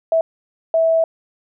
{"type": "tone bursts at uneven times", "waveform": "sine", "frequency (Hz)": 653, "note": "E5", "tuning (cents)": -17, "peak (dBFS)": -12, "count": 2, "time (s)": [[0.12, 0.21], [0.74, 1.04]], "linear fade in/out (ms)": 2, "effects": []}